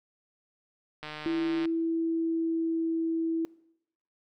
click train, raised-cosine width 0.3 ms, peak -23 dBFS, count 96, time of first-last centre 1.03-1.655 s, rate 152 Hz
sine tone with pitch glide, 329.6 to 327.5 Hz, E4 to E4, 0 to -11 cents, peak -26 dBFS, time 1.26-3.45 s, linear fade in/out 0 ms, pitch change -11 cents, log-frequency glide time 1.5-2.94 s
effects noise-tail reverb RT60 0.8 s tail -23 dB re dry

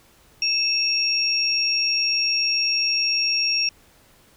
sine tone pair together, 2628 / 5573 Hz, E7 / F8, -6 / -5 cents, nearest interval octave + minor second, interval 1301 cents, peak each -24 / -20 dBFS, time 0.42-3.69 s, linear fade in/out 2 ms, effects pink hiss -55 dBFS RMS until 4.36 s

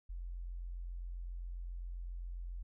sine tone, 43.74 Hz, F1, 3 cents sharp, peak -40 dBFS, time 0.09-2.63 s, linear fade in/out 10 ms, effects none

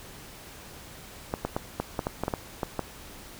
clicks, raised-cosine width 1 ms, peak -13 dBFS, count 11, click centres 1.339 / 1.45 / 1.565 / 1.8 / 1.992 / 2.069 / 2.236 / 2.281 / 2.338 / 2.632 / 2.793 s, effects pink hiss -46 dBFS RMS until 3.39 s

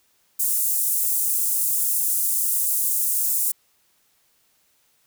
pink high-pass noise, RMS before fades -22 dBFS, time 0.39-3.52 s, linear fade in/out 10 ms, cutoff 8800 Hz, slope 24 dB/octave, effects white hiss -64 dBFS RMS until 5.06 s

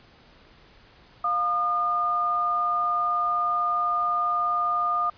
sine tone pair together, 704 / 1216.2 Hz, F5 / D#6, +14 / -40 cents, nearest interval major sixth, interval 946 cents, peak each -30 / -22 dBFS, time 1.24-5.1 s, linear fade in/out 5 ms, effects pink hiss -54 dBFS RMS until 5.17 s + resampled to 11025 Hz

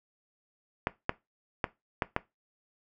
clicks, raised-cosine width 0.5 ms, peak -11 dBFS, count 5, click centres 0.871 / 1.094 / 1.642 / 2.022 / 2.164 s, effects noise-tail reverb RT60 0.2 s tail -18 dB re dry

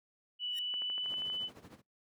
sine tone with pitch glide, 2960 to 3003 Hz, F#7 to F#7, 0 to +25 cents, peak -34 dBFS, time 0.39-1.5 s, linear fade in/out 50 ms, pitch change +25 cents, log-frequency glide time 0.54-1.25 s
5% pulse tone with exponential growth, 1864.7 Hz, A#6, in tune, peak -33 dBFS, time 0.49-0.59 s, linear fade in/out 1 ms, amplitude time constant 20 ms
click train, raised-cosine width 0.5 ms, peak -34 dBFS, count 8, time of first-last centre 0.74-1.3 s, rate 12.5 Hz
brown noise with tremolo, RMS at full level -43 dBFS, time 1.02-1.82 s, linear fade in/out 50 ms, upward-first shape sine, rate 13 Hz, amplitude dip 75%
effects noise-tail reverb RT60 0.2 s tail -26 dB re dry + high-pass 200 Hz 12 dB/octave

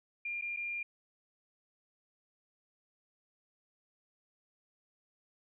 sine tone with dropouts, 2400 Hz, D7, 37 cents sharp, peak -35 dBFS, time 0.25-0.83 s, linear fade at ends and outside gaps 5 ms, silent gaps 0.413-0.421 / 0.564-0.57 s, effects none

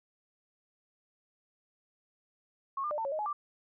sine tone with pitch steps, 1092 / 1200 / 597 / 896 / 553 / 621 / 844 / 1178 Hz, C#6 / D6 / D5 / A5 / C#5 / D#5 / G#5 / D6, -26 / +37 / +28 / +31 / -4 / -3 / +28 / +5 cents, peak -31 dBFS, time 2.77-3.33 s, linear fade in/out 5 ms, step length 70 ms, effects none

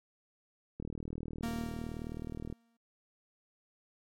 click train, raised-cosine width 3 ms, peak -27 dBFS, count 69, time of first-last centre 0.8-2.526 s, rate 39.4 Hz
45% pulse tone with exponential decay, 231.8 Hz, A#3, 10 cents flat, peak -33 dBFS, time 1.43-2.77 s, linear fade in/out 5 ms, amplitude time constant 290 ms
effects MP3 64 kbps

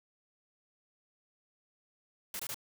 white noise bursts, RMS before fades -39 dBFS, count 3, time 2.34-2.544 s, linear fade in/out 2 ms, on 54 ms, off 21 ms, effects none

